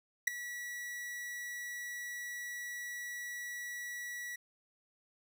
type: tone with ADSR envelope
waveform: 45% pulse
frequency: 1940 Hz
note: B6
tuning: 31 cents flat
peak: -22 dBFS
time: 0.27-4.36 s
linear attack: 8 ms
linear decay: 4 ms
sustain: -18 dB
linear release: 7 ms
effects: none